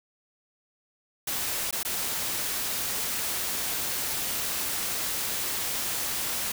white noise with dropouts, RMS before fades -30 dBFS, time 1.27-6.52 s, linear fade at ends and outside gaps 5 ms, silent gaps 1.71-1.726 / 1.831-1.849 s, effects none

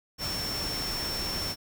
sine tone in noise, 5420 Hz, E8, 47 cents sharp, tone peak -32 dBFS, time 0.18-1.56 s, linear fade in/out 50 ms, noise pink, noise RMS -35 dBFS, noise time 0.18-1.56 s, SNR 0 dB, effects none

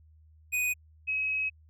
square / sine tone pair in turn, 2489 / 2553 Hz, D#7 / D#7, 0 / +44 cents, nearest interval unison, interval 44 cents, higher second, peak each -27 dBFS, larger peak neither, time 0.52-0.74 / 1.07-1.5 s, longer second, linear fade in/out 20 ms, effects added 78 Hz sine -55 dBFS peak until 1.69 s

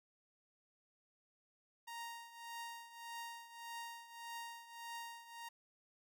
sawtooth tone with tremolo, 932.3 Hz, A#5, in tune, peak -40 dBFS, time 1.87-5.49 s, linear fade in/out 10 ms, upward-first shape triangle, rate 1.7 Hz, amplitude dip 80%, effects none

